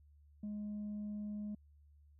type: tone with tanh clipping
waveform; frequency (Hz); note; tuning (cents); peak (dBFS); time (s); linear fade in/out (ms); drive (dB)
sine; 208.6; G#3; +8; -40; 0.43-1.55; 5; 1
effects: added 73 Hz sine -61 dBFS peak until 2.19 s